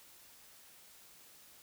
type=silence; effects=white hiss -59 dBFS RMS until 1.62 s